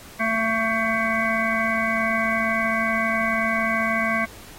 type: harmonic tone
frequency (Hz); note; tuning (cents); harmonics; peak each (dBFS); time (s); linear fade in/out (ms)
223.9; A3; +30; 1 / 3 / 5 / 7 / 9 / 10; -27 / -27 / -27 / -27 / -27 / -27; 0.19-4.26; 20
effects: pink hiss -44 dBFS RMS until 4.58 s + AAC 48 kbps